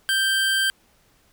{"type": "tone", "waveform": "25% pulse", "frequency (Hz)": 1570, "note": "G6", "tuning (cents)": 2, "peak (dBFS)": -15, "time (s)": [0.09, 0.7], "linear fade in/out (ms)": 0, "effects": ["pink hiss -60 dBFS RMS until 1.32 s"]}